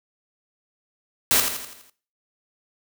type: noise with echo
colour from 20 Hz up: white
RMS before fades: -18 dBFS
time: 1.31-1.4 s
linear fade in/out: 0 ms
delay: 83 ms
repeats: 6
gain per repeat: -6 dB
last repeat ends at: 1.898 s
effects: noise-tail reverb RT60 0.4 s tail -17 dB re dry